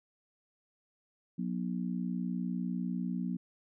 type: harmonic tone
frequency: 60 Hz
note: B1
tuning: 49 cents flat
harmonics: 3 / 4 / 5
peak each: -34 / -36 / -44 dBFS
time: 1.38-3.37 s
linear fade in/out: 10 ms
effects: none